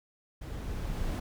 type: noise with level ramp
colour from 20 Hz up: brown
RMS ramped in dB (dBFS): -39 to -31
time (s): 0.41-1.2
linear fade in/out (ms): 10
effects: none